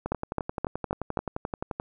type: two click trains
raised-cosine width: 1 ms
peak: -16 / -12 dBFS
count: 21 / 5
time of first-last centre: 0.06-1.799 / 0.12-1.173 s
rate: 11.5 / 3.8 Hz
effects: none